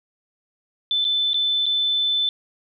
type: tone with dropouts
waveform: sine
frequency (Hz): 3520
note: A7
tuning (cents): 0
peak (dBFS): -18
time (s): 0.91-2.29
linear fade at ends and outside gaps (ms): 1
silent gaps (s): 1.044-1.05 / 1.333-1.343 / 1.658-1.664
effects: none